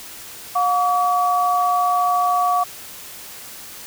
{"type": "tone pair together", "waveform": "sine", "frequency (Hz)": [718, 1139.8], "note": ["F5", "C#6"], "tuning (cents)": [48, 48], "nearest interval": "minor sixth", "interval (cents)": 800, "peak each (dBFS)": -18, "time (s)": [0.55, 2.64], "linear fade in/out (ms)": 10, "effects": ["white hiss -37 dBFS RMS until 3.86 s"]}